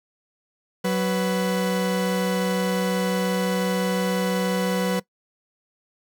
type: tone pair together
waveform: 40% pulse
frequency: 186.56 / 493.9 Hz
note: F#3 / B4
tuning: +15 / 0 cents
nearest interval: octave + perfect fourth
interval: 1685 cents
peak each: -22 / -24 dBFS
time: 0.84-5 s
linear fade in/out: 10 ms
effects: noise-tail reverb RT60 0.1 s tail -20 dB re dry